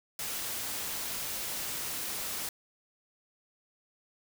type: noise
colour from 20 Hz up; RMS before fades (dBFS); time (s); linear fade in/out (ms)
white; -36; 0.19-2.49; 2
effects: none